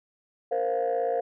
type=chord; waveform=sine; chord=Bb suspended second; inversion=none; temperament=equal; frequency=466.2 / 523.3 / 698.5 Hz; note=Bb4 / C5 / F5; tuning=0 / 0 / 0 cents; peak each=-27 dBFS; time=0.51-1.21 s; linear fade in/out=10 ms; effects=tanh soft clip ceiling -19 dBFS